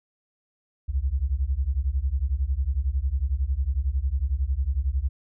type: beating tone pair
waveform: sine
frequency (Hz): 61.8 / 72.8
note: B1 / D2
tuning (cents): +2 / -15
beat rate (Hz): 11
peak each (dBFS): -25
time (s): 0.88-5.09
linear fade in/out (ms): 20
effects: none